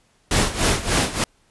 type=noise with tremolo; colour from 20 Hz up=pink; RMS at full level=-17 dBFS; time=0.31-1.24 s; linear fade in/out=2 ms; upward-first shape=sine; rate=3.4 Hz; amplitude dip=80%; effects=pink hiss -61 dBFS RMS until 1.5 s + resampled to 24000 Hz